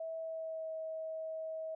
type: tone with pitch glide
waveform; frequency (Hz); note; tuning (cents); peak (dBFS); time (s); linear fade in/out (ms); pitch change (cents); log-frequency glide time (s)
sine; 650 to 639.6; E5 to D#5; -24 to +48; -38; 0-1.75; 5; -28; 0.16-0.72
effects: none

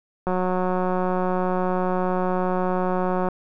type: click train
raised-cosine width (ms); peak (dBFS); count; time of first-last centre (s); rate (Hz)
1; -11; 553; 0.27-3.286; 183
effects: none

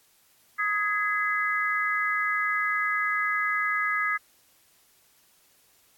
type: tone cluster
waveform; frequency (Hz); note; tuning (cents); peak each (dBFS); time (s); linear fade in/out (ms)
sine; 1254 / 1665 / 2035; D#6 / G#6 / C7; +13 / +4 / -49; -28; 0.58-4.18; 20
effects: white hiss -62 dBFS RMS until 5.97 s + AAC 64 kbps

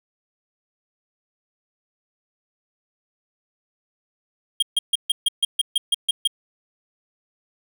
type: tone bursts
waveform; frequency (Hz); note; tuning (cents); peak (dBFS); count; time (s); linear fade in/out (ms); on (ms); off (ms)
square; 3232; G#7; -48; -16; 11; 4.6-6.275; 5; 25; 140
effects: none

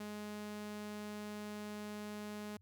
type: tone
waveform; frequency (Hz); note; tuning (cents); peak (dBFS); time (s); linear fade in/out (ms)
sawtooth; 209.3; G#3; +14; -39; 0-2.57; 5
effects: added 92 Hz sine -63 dBFS peak until 2.61 s

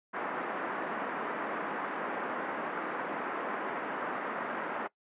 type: band-pass noise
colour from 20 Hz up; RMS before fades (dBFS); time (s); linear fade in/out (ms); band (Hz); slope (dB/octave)
white; -36; 0.13-4.88; 20; 210 to 1600; 24
effects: noise-tail reverb RT60 0.1 s tail -20 dB re dry + resampled to 8000 Hz

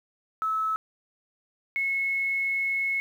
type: tone pair in turn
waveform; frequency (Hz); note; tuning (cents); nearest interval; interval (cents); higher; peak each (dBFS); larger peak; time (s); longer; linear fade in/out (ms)
sine; 1300 / 2186; E6 / C#7; -24 / -25; major sixth; 899; second; -24; neither; 0.42-0.76 / 1.76-3; second; 0
effects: 9-bit

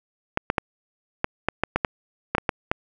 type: clicks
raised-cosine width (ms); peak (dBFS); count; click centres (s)
0.5; -5; 12; 0.374 / 0.501 / 0.582 / 1.244 / 1.486 / 1.636 / 1.76 / 1.848 / 2.35 / 2.382 / 2.492 / 2.715
effects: none

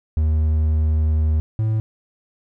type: tone pair in turn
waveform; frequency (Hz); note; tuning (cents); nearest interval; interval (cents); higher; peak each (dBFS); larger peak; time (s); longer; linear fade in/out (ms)
triangle; 77.7 / 109.66; D#2 / A2; -2 / -5; tritone; 597; second; -13 / -15; first; 0.17-1.4 / 1.59-1.8; first; 0
effects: none

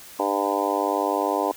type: harmonic tone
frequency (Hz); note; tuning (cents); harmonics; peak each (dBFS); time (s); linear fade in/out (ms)
100; G2; +35; 3 / 4 / 5 / 6 / 7 / 8 / 9 / 10; -29 / -29 / -29 / -29 / -29 / -29 / -29 / -29; 0.19-1.52; 5
effects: white hiss -44 dBFS RMS until 1.56 s

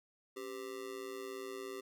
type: tone with amplitude modulation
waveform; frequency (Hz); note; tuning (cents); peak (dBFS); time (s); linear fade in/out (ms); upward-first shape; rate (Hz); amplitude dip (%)
square; 392.2; G4; +1; -39; 0.36-1.81; 10; sine; 117; 85
effects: none

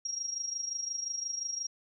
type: tone with amplitude modulation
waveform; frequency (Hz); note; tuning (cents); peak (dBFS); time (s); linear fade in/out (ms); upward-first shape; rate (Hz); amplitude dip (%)
sine; 5620; F8; +10; -30; 0.05-1.67; 5; sine; 25.7; 70
effects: none

